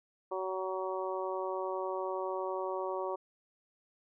harmonic tone, 187.9 Hz, F#3, 27 cents sharp, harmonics 2 / 3 / 4 / 5 / 6, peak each -37 / -38 / -43 / -40 / -42 dBFS, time 0.31-3.16 s, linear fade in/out 10 ms, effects none

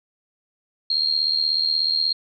sine tone with amplitude modulation, 4232 Hz, C8, 19 cents sharp, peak -15 dBFS, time 0.9-2.13 s, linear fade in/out 5 ms, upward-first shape sine, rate 76.5 Hz, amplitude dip 75%, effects none

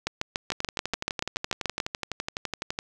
two click trains, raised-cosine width 0.2 ms, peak -12 / -9 dBFS, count 28 / 13, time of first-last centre 0.52-2.789 / 0.07-1.802 s, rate 11.9 / 6.93 Hz, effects none

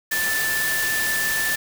sine tone in noise, 1760 Hz, A6, in tune, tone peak -22 dBFS, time 0.11-1.56 s, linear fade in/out 10 ms, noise white, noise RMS -26 dBFS, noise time 0.11-1.56 s, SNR +1 dB, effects none

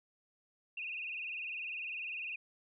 sine tone with vibrato, 2600 Hz, E7, 24 cents flat, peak -38 dBFS, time 0.77-2.36 s, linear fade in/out 5 ms, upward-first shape sine, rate 20 Hz, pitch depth 110 cents each way, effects none

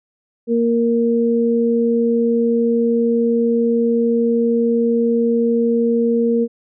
sine tone pair together, 233.1 / 466.2 Hz, A#3 / A#4, 0 / 0 cents, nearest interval octave, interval 1200 cents, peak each -16 dBFS, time 0.47-6.48 s, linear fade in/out 50 ms, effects none

